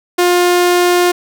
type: tone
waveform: sawtooth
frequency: 354.5 Hz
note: F4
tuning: 26 cents sharp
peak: -5 dBFS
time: 0.18-1.12 s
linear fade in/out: 10 ms
effects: none